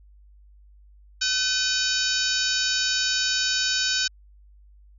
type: harmonic tone with a mistuned harmonic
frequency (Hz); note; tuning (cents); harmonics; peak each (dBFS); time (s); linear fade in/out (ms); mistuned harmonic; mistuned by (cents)
760; F#5; +46; 2 / 3 / 4 / 5 / 6 / 7 / 8 / 9; -28 / -34 / -32 / -29 / -28 / -28 / -33 / -32; 1.21-4.08; 10; 3; +140
effects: added 50 Hz sine -49 dBFS peak until 4.98 s